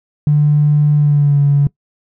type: tone with pitch glide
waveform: triangle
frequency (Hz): 148.2 to 142.49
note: D3 to C#3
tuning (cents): +16 to +48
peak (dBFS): -4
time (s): 0.27-1.67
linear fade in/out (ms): 2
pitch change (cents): -68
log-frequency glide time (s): 0.96-1.39
effects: noise-tail reverb RT60 0.1 s tail -25 dB re dry + tanh soft clip ceiling -6 dBFS